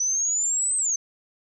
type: exponential two-way sweep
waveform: sine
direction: up then down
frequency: 5940 to 8300 to 6130 Hz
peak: -21 dBFS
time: 0-0.96 s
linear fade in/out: 5 ms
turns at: 0.77 s
effects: none